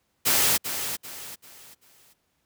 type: noise with echo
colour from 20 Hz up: white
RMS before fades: -21 dBFS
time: 0.25-0.58 s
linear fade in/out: 20 ms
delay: 390 ms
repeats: 4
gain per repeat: -9 dB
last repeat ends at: 2.14 s
effects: pink hiss -72 dBFS RMS until 2.45 s + high-pass 60 Hz 12 dB/octave